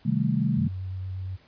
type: chord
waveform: sine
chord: A half-diminished seventh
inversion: first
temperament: equal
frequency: 130.81 / 155.56 / 196 / 220 Hz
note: C3 / Eb3 / G3 / A3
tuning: 0 / 0 / 0 / 0 cents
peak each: -27 dBFS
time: 0.05-0.68 s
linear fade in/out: 10 ms
type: tone with vibrato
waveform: sine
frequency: 93.7 Hz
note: F#2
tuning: 22 cents sharp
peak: -30 dBFS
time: 0.56-1.37 s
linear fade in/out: 20 ms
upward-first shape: triangle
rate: 8.4 Hz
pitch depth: 16 cents each way
effects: pink hiss -58 dBFS RMS until 1.47 s + resampled to 11025 Hz